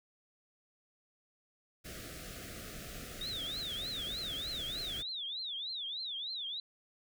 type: band-stop noise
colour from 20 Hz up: pink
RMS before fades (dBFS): -46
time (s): 1.84-5.03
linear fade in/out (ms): 20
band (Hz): 730 to 1200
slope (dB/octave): 96
type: tone with vibrato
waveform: sine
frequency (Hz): 3647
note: A#7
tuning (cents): -39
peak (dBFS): -37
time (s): 3.21-6.6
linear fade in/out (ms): 2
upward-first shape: triangle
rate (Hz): 3.3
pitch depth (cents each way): 260
effects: none